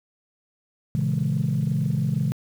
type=chord; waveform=sine; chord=A# half-diminished seventh; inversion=none; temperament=equal; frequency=116.54 / 138.59 / 164.81 / 207.7 Hz; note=A#2 / C#3 / E3 / G#3; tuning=0 / 0 / 0 / 0 cents; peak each=-28 / -23 / -25 / -28 dBFS; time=0.95-2.32 s; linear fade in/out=0 ms; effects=tanh soft clip ceiling -14 dBFS + 8-bit